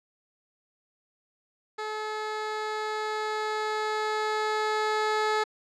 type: tone with level ramp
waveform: 15% pulse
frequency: 429.8 Hz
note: A4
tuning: 41 cents flat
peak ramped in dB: -25 to -17 dBFS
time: 1.78-5.44 s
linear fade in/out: 10 ms
effects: low-pass 5000 Hz 12 dB/octave